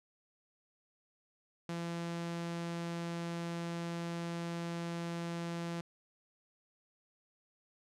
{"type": "tone", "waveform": "sawtooth", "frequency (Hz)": 169.8, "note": "F3", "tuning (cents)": -48, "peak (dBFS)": -33, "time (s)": [1.69, 5.81], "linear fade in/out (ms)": 2, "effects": ["low-pass 8000 Hz 12 dB/octave"]}